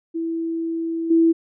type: tone with level steps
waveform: sine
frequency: 329.6 Hz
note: E4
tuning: in tune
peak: -22 / -12 dBFS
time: 0.14-1.33 s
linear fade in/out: 20 ms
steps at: 1.1 s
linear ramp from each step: 10 ms
effects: none